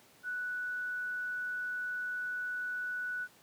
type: tone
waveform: sine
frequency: 1480 Hz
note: F#6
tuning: in tune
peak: -34 dBFS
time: 0.23-3.28 s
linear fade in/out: 50 ms
effects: pink hiss -61 dBFS RMS until 3.42 s + high-pass 150 Hz 12 dB/octave